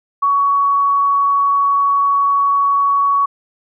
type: tone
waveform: sine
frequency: 1122 Hz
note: C#6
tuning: 21 cents sharp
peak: -11 dBFS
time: 0.22-3.26 s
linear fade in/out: 10 ms
effects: none